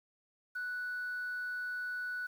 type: tone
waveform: sine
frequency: 1480 Hz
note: F#6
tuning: in tune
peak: -34 dBFS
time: 0.55-2.27 s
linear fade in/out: 10 ms
effects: tanh soft clip ceiling -33 dBFS + 10-bit